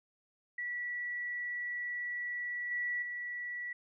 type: tone with level steps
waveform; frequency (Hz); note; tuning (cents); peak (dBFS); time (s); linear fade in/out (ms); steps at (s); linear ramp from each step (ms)
sine; 1947; B6; -25; -35 / -32 / -37; 0.58-3.73; 5; 2.71 / 3.02; 5
effects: none